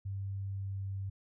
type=tone with pitch glide; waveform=sine; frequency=98 to 97.38 Hz; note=G2 to G2; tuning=0 to -11 cents; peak=-35 dBFS; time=0.05-1.1 s; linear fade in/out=10 ms; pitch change=-11 cents; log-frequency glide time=0.44-0.88 s; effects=none